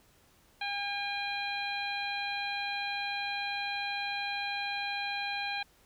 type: harmonic tone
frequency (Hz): 807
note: G#5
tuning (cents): -50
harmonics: 1 / 2 / 3 / 4 / 5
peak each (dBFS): -37 / -39 / -37 / -43 / -40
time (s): 0.61-5.63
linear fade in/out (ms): 5
effects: pink hiss -64 dBFS RMS until 5.85 s